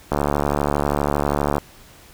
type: click train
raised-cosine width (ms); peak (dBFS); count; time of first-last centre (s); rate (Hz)
1; -5; 107; 0.12-1.582; 72.5
effects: pink hiss -47 dBFS RMS until 2.13 s